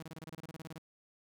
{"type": "tone bursts", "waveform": "sawtooth", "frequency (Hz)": 160.5, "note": "E3", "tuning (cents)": -46, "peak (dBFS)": -40, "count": 15, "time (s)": [0, 0.782], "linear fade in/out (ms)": 2, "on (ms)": 26, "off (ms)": 28, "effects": []}